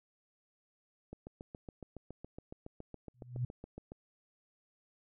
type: click train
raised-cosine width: 2 ms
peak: -32 dBFS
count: 21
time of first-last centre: 1.13-3.919 s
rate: 7.17 Hz
type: tone with exponential growth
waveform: sine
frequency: 123.47 Hz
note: B2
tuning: in tune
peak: -29 dBFS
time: 3.14-3.45 s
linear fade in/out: 5 ms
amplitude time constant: 66 ms
effects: none